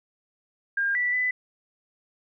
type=tone with pitch steps; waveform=sine; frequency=1608 / 1965 / 1999 Hz; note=G6 / B6 / B6; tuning=+44 / -9 / +20 cents; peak=-22 dBFS; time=0.77-1.31 s; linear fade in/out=5 ms; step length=180 ms; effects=none